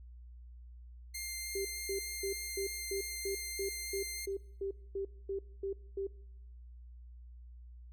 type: tone with vibrato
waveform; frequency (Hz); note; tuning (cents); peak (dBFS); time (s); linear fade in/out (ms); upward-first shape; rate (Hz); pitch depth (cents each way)
10% pulse; 2103; C7; +8; -30; 1.14-4.26; 10; sine; 3.3; 8
type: tone bursts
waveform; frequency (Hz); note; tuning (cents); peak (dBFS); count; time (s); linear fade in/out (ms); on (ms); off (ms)
sine; 392; G4; 0; -34; 14; 1.55-6.07; 5; 100; 240
effects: noise-tail reverb RT60 0.9 s tail -23 dB re dry + added 60 Hz sine -49 dBFS peak until 7.92 s